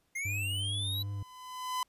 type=linear sweep; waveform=square; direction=up; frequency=2086 to 3976 Hz; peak=-34 dBFS; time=0.15-1.03 s; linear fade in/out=10 ms
type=tone with vibrato; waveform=triangle; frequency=99 Hz; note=G2; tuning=18 cents sharp; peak=-32 dBFS; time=0.25-1.23 s; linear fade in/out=5 ms; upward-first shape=triangle; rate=2.6 Hz; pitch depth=44 cents each way
type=tone with exponential growth; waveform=45% pulse; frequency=1010 Hz; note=B5; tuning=39 cents sharp; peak=-29 dBFS; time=0.81-1.83 s; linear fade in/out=2 ms; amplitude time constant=220 ms
effects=pink hiss -74 dBFS RMS until 1.88 s + resampled to 32000 Hz